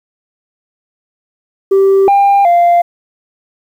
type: tone with pitch steps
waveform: sine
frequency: 389.4 / 799 / 694 Hz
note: G4 / G5 / F5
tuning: -12 / +33 / -11 cents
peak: -3 dBFS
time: 1.71-2.82 s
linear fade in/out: 10 ms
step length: 370 ms
effects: tanh soft clip ceiling -4 dBFS + 7-bit